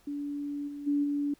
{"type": "tone with level steps", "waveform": "sine", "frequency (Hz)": 287.9, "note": "D4", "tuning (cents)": -34, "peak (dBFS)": [-32, -37, -24, -27], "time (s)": [0.07, 1.34], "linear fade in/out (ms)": 5, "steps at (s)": [0.67, 0.86, 1.03], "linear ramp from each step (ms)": 20, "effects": ["pink hiss -64 dBFS RMS until 1.39 s"]}